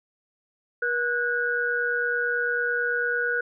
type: tone cluster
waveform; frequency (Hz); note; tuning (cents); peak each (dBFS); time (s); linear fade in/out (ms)
sine; 478.3 / 1468 / 1617; A#4 / F#6 / G#6; +44 / -14 / -47; -29 / -24 / -32; 0.82-3.41; 5
effects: none